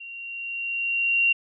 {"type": "tone with level ramp", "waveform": "sine", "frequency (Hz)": 2757, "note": "F7", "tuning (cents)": -23, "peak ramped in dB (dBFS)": [-37, -16], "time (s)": [0, 1.33], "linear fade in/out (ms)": 10, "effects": []}